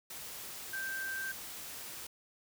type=tone in noise; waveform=sine; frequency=1568 Hz; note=G6; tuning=in tune; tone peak=-36 dBFS; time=0.73-1.32 s; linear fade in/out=5 ms; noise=white; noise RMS=-45 dBFS; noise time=0.1-2.07 s; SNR=+6 dB; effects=none